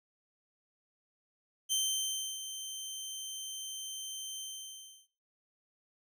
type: tone with ADSR envelope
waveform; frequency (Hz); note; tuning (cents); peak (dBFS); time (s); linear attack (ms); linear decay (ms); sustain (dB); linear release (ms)
20% pulse; 3114; G7; -12; -23; 1.69-5.08; 32; 660; -11; 680
effects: noise-tail reverb RT60 0.6 s tail -26 dB re dry